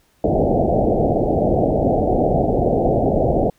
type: low-pass noise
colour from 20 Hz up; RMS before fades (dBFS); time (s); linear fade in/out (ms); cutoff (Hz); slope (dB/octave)
white; -17; 0.24-3.5; 2; 760; 96
effects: pink hiss -60 dBFS RMS until 3.58 s